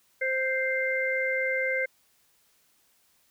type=harmonic tone; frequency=523 Hz; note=C5; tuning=1 cent flat; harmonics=1 / 3 / 4; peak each=-29 / -31 / -28 dBFS; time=0.21-1.86 s; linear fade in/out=10 ms; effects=white hiss -66 dBFS RMS until 3.3 s